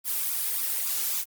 blue noise with flanger, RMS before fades -28 dBFS, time 0.04-1.25 s, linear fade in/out 50 ms, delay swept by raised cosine 0.82 to 2.42 ms, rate 3.6 Hz, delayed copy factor +0.9, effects Opus 32 kbps

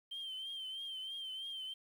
sine tone with vibrato, 3136 Hz, G7, in tune, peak -39 dBFS, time 0.11-1.74 s, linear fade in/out 10 ms, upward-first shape triangle, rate 3.1 Hz, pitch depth 62 cents each way, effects tanh soft clip ceiling -39 dBFS + 11-bit

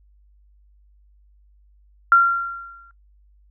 sine tone with exponential decay, 1378 Hz, F6, 24 cents flat, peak -7 dBFS, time 2.12-2.91 s, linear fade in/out 1 ms, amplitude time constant 170 ms, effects noise-tail reverb RT60 0.1 s tail -21 dB re dry + added 50 Hz sine -52 dBFS peak until 3.5 s

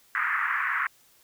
white band-pass noise, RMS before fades -27 dBFS, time 0.15-0.87 s, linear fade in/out 2 ms, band 1100 to 2000 Hz, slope 48 dB/octave, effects white hiss -60 dBFS RMS until 1.23 s

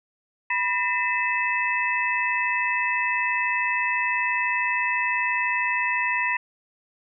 sine tone cluster, 984 / 1817 / 2016 / 2610 Hz, B5 / A#6 / B6 / E7, -7 / -45 / +35 / -18 cents, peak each -27 dBFS, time 0.5-6.37 s, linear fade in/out 5 ms, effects none

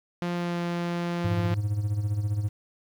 sawtooth tone with pitch glide, 174.61 to 172.8 Hz, F3 to F3, 0 to -18 cents, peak -23 dBFS, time 0.22-1.54 s, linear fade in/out 0 ms, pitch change -18 cents, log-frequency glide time 0.34-0.58 s
triangle tone with tremolo, 103.83 Hz, G#2, in tune, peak -20 dBFS, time 1.24-2.49 s, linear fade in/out 10 ms, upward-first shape sine, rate 15 Hz, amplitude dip 60%
effects low-pass 4000 Hz 12 dB/octave + 9-bit

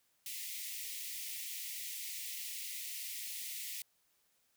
white high-pass noise, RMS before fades -43 dBFS, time 0.26-3.82 s, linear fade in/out 2 ms, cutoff 1900 Hz, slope 96 dB/octave, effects white hiss -75 dBFS RMS until 4.56 s

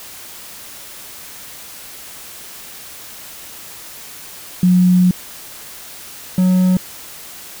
sine / triangle tone pair in turn, 181 / 183.95 Hz, F#3 / F#3, -38 / -10 cents, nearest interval unison, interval 28 cents, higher second, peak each -8 dBFS, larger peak neither, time 4.63-5.11 / 6.38-6.77 s, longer first, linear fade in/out 2 ms, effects white hiss -35 dBFS RMS until 7.6 s

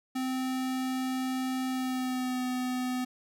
square tone with pitch glide, 258.9 to 252.4 Hz, C4 to B3, -18 to +38 cents, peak -30 dBFS, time 0.15-3.05 s, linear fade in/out 10 ms, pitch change -44 cents, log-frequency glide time 1.69-2.44 s, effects none

